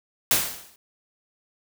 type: noise with exponential decay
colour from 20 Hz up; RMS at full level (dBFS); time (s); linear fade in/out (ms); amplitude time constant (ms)
white; -17; 0.31-0.76; 2; 96
effects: none